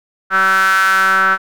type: ring-modulated tone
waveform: square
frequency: 95.3 Hz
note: G2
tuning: 48 cents flat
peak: -8 dBFS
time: 0.3-1.38 s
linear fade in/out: 50 ms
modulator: 1430 Hz
effects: none